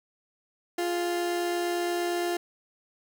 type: tone pair together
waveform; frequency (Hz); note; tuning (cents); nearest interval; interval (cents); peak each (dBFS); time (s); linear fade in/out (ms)
30% pulse; 349.2 / 417.9; F4 / G#4; 0 / +11; minor third; 311; -24 / -36; 0.78-2.37; 5
effects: 10-bit